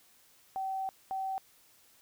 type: tone bursts at uneven times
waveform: sine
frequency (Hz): 768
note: G5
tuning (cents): -36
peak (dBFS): -32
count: 2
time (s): 0.56-0.89 / 1.11-1.38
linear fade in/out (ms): 0
effects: white hiss -63 dBFS RMS until 2.01 s